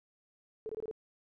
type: tone bursts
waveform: sine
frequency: 437.2 Hz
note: A4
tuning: 11 cents flat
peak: -36 dBFS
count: 5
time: 0.66-0.912 s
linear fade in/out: 0 ms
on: 32 ms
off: 23 ms
effects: none